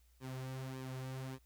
sawtooth tone with flanger, 130.81 Hz, C3, in tune, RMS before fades -44 dBFS, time 0.2-1.39 s, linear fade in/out 50 ms, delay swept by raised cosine 1.4 to 4.8 ms, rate 1.7 Hz, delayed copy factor -0.65, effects added 60 Hz sine -65 dBFS peak until 1.45 s + white hiss -75 dBFS RMS until 1.45 s

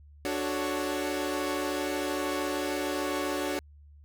sawtooth chord, D major seventh, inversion none, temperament equal with one note detuned, 293.7 / 370 / 437.2 / 554.4 Hz, D4 / F#4 / A4 / C#5, 0 / 0 / -11 / 0 cents, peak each -29 / -30 / -35 / -31 dBFS, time 0.25-3.59 s, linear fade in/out 0 ms, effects added 73 Hz sine -50 dBFS peak until 4.04 s

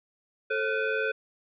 sine tone with frequency modulation, 537 Hz, C5, 45 cents sharp, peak -25 dBFS, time 0.5-1.12 s, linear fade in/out 10 ms, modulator 976 Hz, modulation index 1.7, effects none

